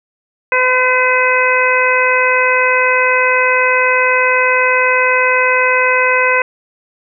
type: harmonic tone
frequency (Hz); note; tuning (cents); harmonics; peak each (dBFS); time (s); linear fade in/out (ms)
508; B4; +49; 1 / 2 / 3 / 4 / 5; -16 / -16 / -16 / -16 / -16; 0.52-6.42; 2
effects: none